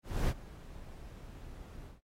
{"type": "noise with ADSR envelope", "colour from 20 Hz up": "brown", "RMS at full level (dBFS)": -28, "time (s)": [0.03, 2.01], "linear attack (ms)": 260, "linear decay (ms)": 39, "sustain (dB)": -20, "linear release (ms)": 150, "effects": ["AAC 48 kbps"]}